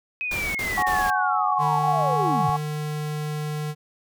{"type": "linear sweep", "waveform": "sine", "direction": "down", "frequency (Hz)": [2544, 98.4], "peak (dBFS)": -25, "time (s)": [0.21, 2.5], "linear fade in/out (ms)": 0}
{"type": "noise bursts", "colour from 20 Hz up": "pink", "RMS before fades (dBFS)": -32, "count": 3, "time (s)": [0.31, 1.104], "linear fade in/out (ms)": 5, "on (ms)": 240, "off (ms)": 37}
{"type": "chord", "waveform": "sine", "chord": "F# suspended second", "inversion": "none", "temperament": "just", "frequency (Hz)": [740, 832.5, 1110], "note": ["F#5", "G#5", "C#6"], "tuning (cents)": [0, 4, 2], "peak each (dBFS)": -25, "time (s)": [0.77, 2.57], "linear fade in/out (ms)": 10}
{"type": "tone", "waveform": "square", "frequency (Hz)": 151, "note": "D3", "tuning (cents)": 48, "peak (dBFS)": -27, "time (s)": [1.58, 3.75], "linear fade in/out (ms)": 50}
{"effects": []}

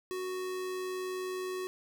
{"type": "tone with amplitude modulation", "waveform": "square", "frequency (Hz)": 370, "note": "F#4", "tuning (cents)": 0, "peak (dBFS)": -34, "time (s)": [0.11, 1.67], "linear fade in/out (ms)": 0, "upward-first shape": "sine", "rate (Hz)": 99.4, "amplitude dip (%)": 25, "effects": []}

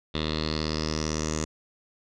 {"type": "tone with low-pass filter sweep", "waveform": "10% pulse", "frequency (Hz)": 77.78, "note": "D#2", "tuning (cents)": 0, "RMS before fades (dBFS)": -29, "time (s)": [0.14, 1.45], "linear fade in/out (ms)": 10, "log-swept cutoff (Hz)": [3700, 6800], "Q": 6.5, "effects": []}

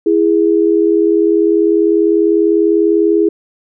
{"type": "tone pair together", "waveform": "sine", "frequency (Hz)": [332.3, 412.4], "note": ["E4", "G#4"], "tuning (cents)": [14, -12], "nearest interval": "major third", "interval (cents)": 374, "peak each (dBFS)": -11, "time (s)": [0.06, 3.29], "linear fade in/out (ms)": 5, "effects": []}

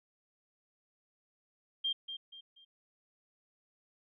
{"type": "tone with echo", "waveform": "sine", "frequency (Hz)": 3190, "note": "G7", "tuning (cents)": 30, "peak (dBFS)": -30, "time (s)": [1.84, 1.93], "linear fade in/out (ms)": 10, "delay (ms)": 240, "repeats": 3, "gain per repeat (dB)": -9, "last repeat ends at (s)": 2.65, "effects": []}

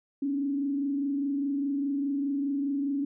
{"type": "tone with frequency modulation", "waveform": "sine", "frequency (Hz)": 280, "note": "C#4", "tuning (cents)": 18, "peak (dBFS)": -26, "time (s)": [0.22, 3.05], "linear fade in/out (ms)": 5, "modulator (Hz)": 24.9, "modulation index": 0.5, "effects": []}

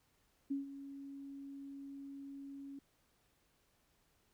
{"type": "tone with ADSR envelope", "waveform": "sine", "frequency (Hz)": 277.2, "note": "C#4", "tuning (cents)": 0, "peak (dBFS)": -33, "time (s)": [0.5, 2.79], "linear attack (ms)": 13, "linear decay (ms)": 140, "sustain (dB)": -13, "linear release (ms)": 3, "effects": ["pink hiss -75 dBFS RMS until 4.33 s"]}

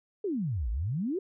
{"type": "exponential two-way sweep", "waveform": "sine", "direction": "down then up", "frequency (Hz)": [440, 51, 407.7], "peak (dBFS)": -28, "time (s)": [0.24, 1.19], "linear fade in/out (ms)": 5, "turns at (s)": 0.7, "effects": []}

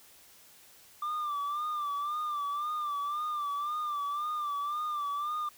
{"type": "tone with vibrato", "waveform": "sine", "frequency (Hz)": 1183, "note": "D6", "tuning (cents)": 12, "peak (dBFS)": -28, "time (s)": [1.02, 5.49], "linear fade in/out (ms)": 5, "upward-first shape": "sine", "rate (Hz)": 1.9, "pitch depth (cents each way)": 62, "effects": ["tanh soft clip ceiling -30 dBFS", "white hiss -57 dBFS RMS until 5.57 s"]}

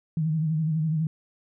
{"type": "tone with vibrato", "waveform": "sine", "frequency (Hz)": 157.6, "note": "D#3", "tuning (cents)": 23, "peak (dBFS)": -22, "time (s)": [0.17, 1.07], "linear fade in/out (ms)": 2, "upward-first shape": "sine", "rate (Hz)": 12, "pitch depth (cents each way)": 64, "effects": []}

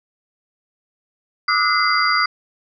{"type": "tone cluster", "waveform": "sine", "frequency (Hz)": [1179, 1280, 1445, 2051, 4778], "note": ["D6", "D#6", "F#6", "C7", "D8"], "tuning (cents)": [6, 49, -41, -35, 29], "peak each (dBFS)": -21, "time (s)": [1.48, 2.26], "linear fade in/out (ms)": 5, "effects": []}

